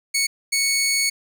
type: tone bursts at uneven times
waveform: 15% pulse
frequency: 2217 Hz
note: C#7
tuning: in tune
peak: -12 dBFS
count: 2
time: 0.14-0.27 / 0.52-1.1 s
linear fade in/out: 10 ms
effects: none